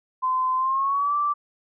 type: tone with pitch glide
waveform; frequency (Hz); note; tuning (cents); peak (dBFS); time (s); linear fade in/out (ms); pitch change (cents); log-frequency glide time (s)
sine; 1029 to 1168.4; C6 to D6; -29 to -9; -20; 0.22-1.34; 20; +220; 0.56-1.15
effects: none